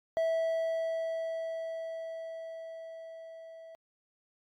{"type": "tone with level ramp", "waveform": "triangle", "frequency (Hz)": 654, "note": "E5", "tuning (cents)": -14, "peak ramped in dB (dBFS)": [-24, -45], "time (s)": [0.17, 3.75], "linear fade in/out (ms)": 0, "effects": ["Opus 48 kbps"]}